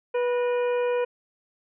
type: harmonic tone with a mistuned harmonic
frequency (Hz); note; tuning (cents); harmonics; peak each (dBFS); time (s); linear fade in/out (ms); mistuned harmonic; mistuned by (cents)
488.8; B4; -18; 1 / 2 / 3 / 4 / 5 / 6; -22 / -33 / -39 / -44 / -39 / -48; 0.14-1.05; 10; 4; -98
effects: none